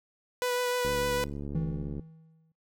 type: tone with vibrato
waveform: sawtooth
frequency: 493.9 Hz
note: B4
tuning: in tune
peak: -23 dBFS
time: 0.42-1.24 s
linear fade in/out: 0 ms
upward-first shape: triangle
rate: 6.6 Hz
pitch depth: 15 cents each way
type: click train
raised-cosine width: 3 ms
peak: -25 dBFS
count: 83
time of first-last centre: 0.85-1.995 s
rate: 71.6 Hz
type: tone with exponential decay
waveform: triangle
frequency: 160.7 Hz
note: E3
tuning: 44 cents flat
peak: -24 dBFS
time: 1.55-2.52 s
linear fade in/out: 2 ms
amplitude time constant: 210 ms
effects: noise-tail reverb RT60 0.4 s tail -26 dB re dry